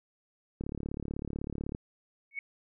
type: click train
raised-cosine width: 3 ms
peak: -23 dBFS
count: 42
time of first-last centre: 0.61-1.749 s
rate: 36 Hz
type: tone with exponential growth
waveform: sine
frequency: 2217 Hz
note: C#7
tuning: in tune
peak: -29 dBFS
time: 2.31-2.39 s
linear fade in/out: 2 ms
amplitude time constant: 17 ms
effects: none